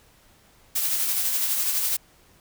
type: noise with tremolo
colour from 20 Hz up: blue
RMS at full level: -23 dBFS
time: 0.75-1.97 s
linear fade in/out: 10 ms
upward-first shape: sine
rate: 12 Hz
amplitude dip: 35%
effects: pink hiss -57 dBFS RMS until 2.4 s